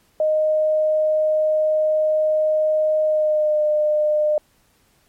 sine tone with pitch glide, 619 to 604.9 Hz, D#5 to D#5, -9 to -49 cents, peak -15 dBFS, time 0.2-4.38 s, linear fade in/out 2 ms, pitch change -40 cents, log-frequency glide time 3.04-3.63 s, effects pink hiss -60 dBFS RMS until 5.08 s + MP3 64 kbps

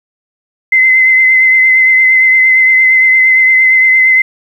sine tone with vibrato, 2056 Hz, C7, 31 cents flat, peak -4 dBFS, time 0.72-4.22 s, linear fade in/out 5 ms, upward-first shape triangle, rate 8.7 Hz, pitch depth 27 cents each way, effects 7-bit

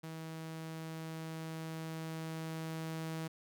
sawtooth tone with level ramp, 160.9 Hz, E3, 42 cents flat, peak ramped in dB -39 to -34 dBFS, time 0.03-3.28 s, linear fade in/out 10 ms, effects none

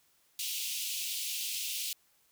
pink high-pass noise, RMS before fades -36 dBFS, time 0.39-1.93 s, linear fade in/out 2 ms, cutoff 2600 Hz, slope 48 dB/octave, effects white hiss -69 dBFS RMS until 2.31 s

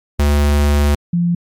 square / sine tone pair in turn, 72.7 / 172.91 Hz, D2 / F3, -17 / -17 cents, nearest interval octave + minor third, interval 1500 cents, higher second, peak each -11 / -12 dBFS, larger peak first, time 0.19-0.95 / 1.13-1.35 s, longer first, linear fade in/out 5 ms, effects MP3 96 kbps

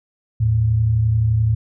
sine tone pair together, 79.7 / 111.32 Hz, D#2 / A2, +42 / +21 cents, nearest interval tritone, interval 579 cents, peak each -23 / -14 dBFS, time 0.4-1.55 s, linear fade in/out 10 ms, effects none

